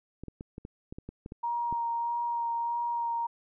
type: clicks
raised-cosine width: 3 ms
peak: -27 dBFS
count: 11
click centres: 0.236 / 0.283 / 0.409 / 0.581 / 0.651 / 0.925 / 0.985 / 1.09 / 1.261 / 1.321 / 1.726 s
type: tone with vibrato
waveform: sine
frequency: 940 Hz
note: A#5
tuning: 14 cents sharp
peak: -28 dBFS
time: 1.43-3.27 s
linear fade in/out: 10 ms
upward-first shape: sine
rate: 1.6 Hz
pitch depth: 14 cents each way
effects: none